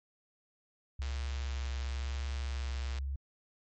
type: tone with vibrato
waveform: sine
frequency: 68 Hz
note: C#2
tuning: 33 cents flat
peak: -33 dBFS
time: 0.99-3.16 s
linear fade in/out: 5 ms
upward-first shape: sine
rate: 0.98 Hz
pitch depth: 21 cents each way
type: click train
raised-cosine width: 0.2 ms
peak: -28 dBFS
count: 227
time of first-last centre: 1.02-2.985 s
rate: 115 Hz
effects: MP3 48 kbps